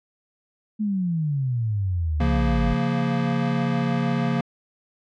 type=exponential sweep; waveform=sine; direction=down; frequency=218.3 to 48.21 Hz; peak=-21 dBFS; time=0.79-2.75 s; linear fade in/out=20 ms
type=chord; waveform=square; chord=Bb minor; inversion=first; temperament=equal; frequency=138.59 / 174.61 / 233.1 Hz; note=Db3 / F3 / Bb3; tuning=0 / 0 / 0 cents; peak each=-26 / -27 / -25 dBFS; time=2.2-4.41 s; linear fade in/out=5 ms
effects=low-pass 3000 Hz 12 dB/octave